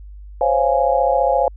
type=chord; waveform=sine; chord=Db major seventh; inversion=third; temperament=just; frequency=519.7 / 554.4 / 693 / 831.5 Hz; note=C5 / Db5 / F5 / Ab5; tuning=-12 / 0 / -14 / +2 cents; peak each=-19 dBFS; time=0.41-1.48 s; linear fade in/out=2 ms; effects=added 50 Hz sine -34 dBFS peak until 1.56 s